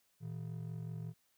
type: ring-modulated tone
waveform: triangle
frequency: 138.59 Hz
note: C#3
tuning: in tune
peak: -35 dBFS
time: 0.2-1.14 s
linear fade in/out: 50 ms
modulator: 22.7 Hz
effects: white hiss -75 dBFS RMS until 1.37 s